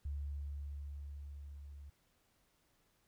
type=tone with level ramp; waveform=sine; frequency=71.5 Hz; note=D2; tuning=46 cents flat; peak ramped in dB=-37 to -49 dBFS; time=0.05-1.9 s; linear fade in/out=5 ms; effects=pink hiss -75 dBFS RMS until 3.07 s